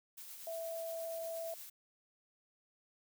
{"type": "noise with tremolo", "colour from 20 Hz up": "blue", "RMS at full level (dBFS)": -49, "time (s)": [0.17, 1.7], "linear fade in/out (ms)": 10, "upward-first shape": "sine", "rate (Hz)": 8.5, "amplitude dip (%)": 30}
{"type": "tone", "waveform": "sine", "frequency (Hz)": 659.3, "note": "E5", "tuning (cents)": 0, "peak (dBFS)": -39, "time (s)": [0.47, 1.54], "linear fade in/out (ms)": 2}
{"effects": []}